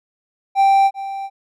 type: tone with echo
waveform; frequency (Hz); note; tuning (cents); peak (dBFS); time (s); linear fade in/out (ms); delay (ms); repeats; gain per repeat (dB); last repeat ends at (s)
triangle; 784; G5; 0; -8; 0.55-0.91; 50; 390; 1; -14; 1.3
effects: none